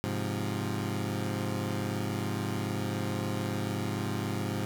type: chord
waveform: 20% pulse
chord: F minor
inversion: first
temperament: equal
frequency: 103.83 / 130.81 / 174.61 Hz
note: Ab2 / C3 / F3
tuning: 0 / 0 / 0 cents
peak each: -28 / -31 / -32 dBFS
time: 0.04-4.65 s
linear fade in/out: 0 ms
effects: none